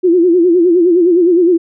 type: tone with vibrato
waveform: sine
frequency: 349.2 Hz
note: F4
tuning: in tune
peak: -6 dBFS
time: 0.03-1.58 s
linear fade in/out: 20 ms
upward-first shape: sine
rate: 9.7 Hz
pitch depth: 100 cents each way
effects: none